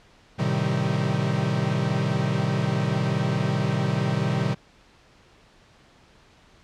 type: chord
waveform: 45% pulse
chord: A half-diminished seventh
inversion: none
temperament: equal with one note detuned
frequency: 110 / 130.81 / 155.56 / 193.52 Hz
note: A2 / C3 / Eb3 / G3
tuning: 0 / 0 / 0 / -22 cents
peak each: -30 / -26 / -27 / -28 dBFS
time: 0.38-4.55 s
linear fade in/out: 20 ms
effects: pink hiss -55 dBFS RMS until 6.63 s + low-pass 5000 Hz 12 dB/octave